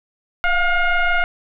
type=tone with frequency modulation; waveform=sine; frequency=721 Hz; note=F#5; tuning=45 cents flat; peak=-14 dBFS; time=0.44-1.24 s; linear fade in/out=0 ms; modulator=708 Hz; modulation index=2.1; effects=none